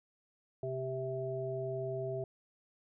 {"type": "harmonic tone", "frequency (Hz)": 130.81, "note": "C3", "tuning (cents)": 0, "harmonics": [1, 3, 5], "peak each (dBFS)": [-40, -38, -39], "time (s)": [0.63, 2.24], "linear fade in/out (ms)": 2, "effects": []}